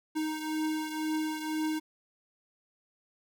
square beating tone pair, 311.1 / 313.1 Hz, D#4 / D#4, 0 / +11 cents, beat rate 2 Hz, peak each -32 / -38 dBFS, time 0.15-1.8 s, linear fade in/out 20 ms, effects none

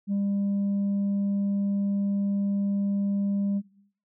sine tone, 200 Hz, G3, 35 cents sharp, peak -21 dBFS, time 0.07-3.62 s, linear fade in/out 50 ms, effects noise-tail reverb RT60 0.7 s tail -21 dB re dry + tanh soft clip ceiling -22 dBFS

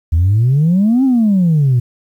sine exponential two-way sweep, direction up then down, 77.5 to 272.7 to 117.9 Hz, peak -7 dBFS, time 0.12-1.8 s, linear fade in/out 10 ms, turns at 1.04 s, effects tanh soft clip ceiling -6 dBFS + 8-bit

